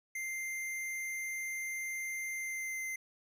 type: tone with pitch glide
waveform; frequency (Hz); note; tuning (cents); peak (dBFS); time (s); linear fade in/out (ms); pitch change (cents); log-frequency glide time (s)
square; 2093 to 2075; C7 to C7; 0 to -15; -37; 0.15-2.96; 5; -15; 2.32-2.84
effects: none